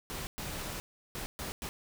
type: noise bursts at uneven times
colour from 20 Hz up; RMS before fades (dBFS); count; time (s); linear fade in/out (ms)
pink; -39; 5; 0.1-0.27 / 0.38-0.8 / 1.15-1.26 / 1.39-1.52 / 1.62-1.69; 0
effects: none